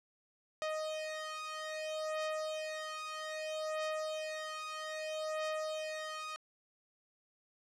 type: beating tone pair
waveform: sawtooth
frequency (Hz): 622.3 / 622.92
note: D#5 / D#5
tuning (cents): 0 / +2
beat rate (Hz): 0.62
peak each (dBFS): -36 / -37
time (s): 0.62-6.36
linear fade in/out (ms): 0
effects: low-pass 7000 Hz 12 dB/octave